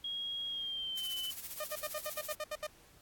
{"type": "tone with pitch glide", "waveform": "sine", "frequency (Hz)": [3281, 3026], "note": ["G#7", "F#7"], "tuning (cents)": [-22, 38], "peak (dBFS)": -36, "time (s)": [0.04, 1.31], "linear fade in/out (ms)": 5, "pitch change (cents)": -140, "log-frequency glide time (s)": [0.49, 1.14]}
{"type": "noise with tremolo", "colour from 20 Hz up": "blue", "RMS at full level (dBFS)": -41, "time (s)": [0.97, 2.35], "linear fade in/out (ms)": 5, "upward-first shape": "sine", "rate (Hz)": 15, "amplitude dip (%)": 65}
{"type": "tone bursts", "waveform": "sawtooth", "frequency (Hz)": 608, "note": "D#5", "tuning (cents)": -40, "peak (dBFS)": -32, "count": 10, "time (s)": [1.6, 2.669], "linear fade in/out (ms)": 5, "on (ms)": 43, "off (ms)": 71}
{"effects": ["pink hiss -62 dBFS RMS until 3.01 s", "AAC 64 kbps"]}